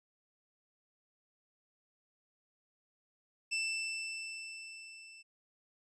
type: tone with level ramp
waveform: sawtooth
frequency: 2658 Hz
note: E7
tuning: 14 cents sharp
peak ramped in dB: -28 to -49 dBFS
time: 3.51-5.23 s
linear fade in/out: 20 ms
effects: resampled to 22050 Hz